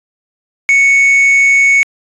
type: tone with quantisation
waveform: triangle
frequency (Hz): 2217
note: C#7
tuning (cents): 0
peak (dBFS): -4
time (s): 0.69-1.83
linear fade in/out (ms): 0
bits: 4
effects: resampled to 22050 Hz